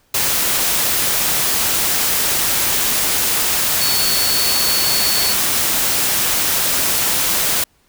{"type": "tone in noise", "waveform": "sine", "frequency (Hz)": 4435, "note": "C#8", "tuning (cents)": 0, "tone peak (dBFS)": -19, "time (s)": [3.81, 5.33], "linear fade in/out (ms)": 5, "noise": "white", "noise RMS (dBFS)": -17, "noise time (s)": [0.14, 7.64], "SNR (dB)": -5, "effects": ["pink hiss -58 dBFS RMS until 7.88 s"]}